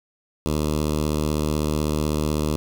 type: tone with notch filter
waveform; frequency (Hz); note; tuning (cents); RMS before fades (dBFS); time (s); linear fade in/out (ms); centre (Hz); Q
10% pulse; 76; D#2; -40; -23; 0.46-2.56; 0; 1800; 0.99
effects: none